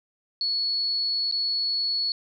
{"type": "tone with dropouts", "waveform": "sine", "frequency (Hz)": 4391, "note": "C#8", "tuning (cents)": -17, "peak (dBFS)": -23, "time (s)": [0.41, 2.12], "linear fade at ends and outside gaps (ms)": 1, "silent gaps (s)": [1.313, 1.323], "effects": []}